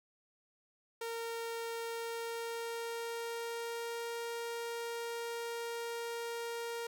sawtooth tone with pitch glide, 461 to 466.9 Hz, A#4 to A#4, -19 to +3 cents, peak -34 dBFS, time 1.01-6.87 s, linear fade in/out 5 ms, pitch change +22 cents, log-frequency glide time 1.79-4.13 s, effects none

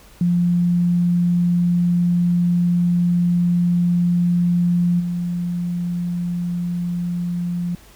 sine tone with level steps, 174.8 Hz, F3, 2 cents sharp, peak -14 / -20 dBFS, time 0.21-7.75 s, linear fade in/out 2 ms, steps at 4.99 s, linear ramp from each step 20 ms, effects added 50 Hz sine -48 dBFS peak until 7.95 s + pink hiss -48 dBFS RMS until 7.95 s

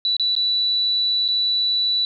sine tone with dropouts, 3954 Hz, B7, 1 cent sharp, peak -17 dBFS, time 0.05-2.05 s, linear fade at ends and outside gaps 1 ms, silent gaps 0.167-0.197 / 0.352-0.364 / 1.28-1.286 s, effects none

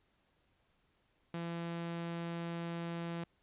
sawtooth tone, 169.2 Hz, E3, 45 cents sharp, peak -34 dBFS, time 1.34-3.24 s, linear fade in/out 2 ms, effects pink hiss -75 dBFS RMS until 3.42 s + resampled to 8000 Hz

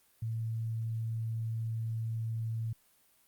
sine tone, 113 Hz, A2, 47 cents sharp, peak -32 dBFS, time 0.22-2.73 s, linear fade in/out 5 ms, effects white hiss -67 dBFS RMS until 3.27 s + Opus 32 kbps

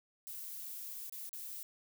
violet noise with dropouts, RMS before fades -45 dBFS, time 0.27-1.63 s, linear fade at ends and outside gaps 0 ms, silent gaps 1.096-1.124 / 1.292-1.33 s, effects none

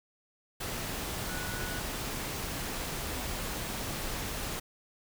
sine tone in noise, 1470 Hz, F#6, 12 cents flat, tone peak -41 dBFS, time 1.28-1.8 s, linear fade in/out 10 ms, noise pink, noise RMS -36 dBFS, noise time 0.6-4.6 s, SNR -8 dB, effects none

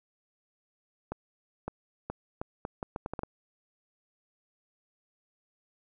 accelerating click train, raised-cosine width 1 ms, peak -20 dBFS, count 11, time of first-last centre 1.12-3.234 s, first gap 560 ms, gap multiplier 0.75, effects none

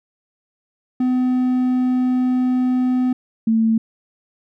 triangle / sine tone pair in turn, 253 / 223.9 Hz, B3 / A3, +42 / +30 cents, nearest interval major second, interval 212 cents, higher first, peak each -13 dBFS, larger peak neither, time 1-3.13 / 3.47-3.78 s, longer first, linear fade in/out 5 ms, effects none

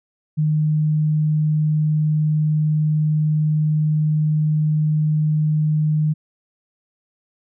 sine tone, 153.3 Hz, D#3, 25 cents flat, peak -15 dBFS, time 0.37-6.14 s, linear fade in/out 20 ms, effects none

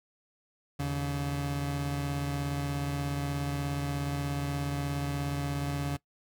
30% pulse tone pair together, 79.28 / 141.8 Hz, D#2 / C#3, +33 / +40 cents, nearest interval minor seventh, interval 1007 cents, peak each -35 / -28 dBFS, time 0.79-5.97 s, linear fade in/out 10 ms, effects noise-tail reverb RT60 0.1 s tail -20 dB re dry

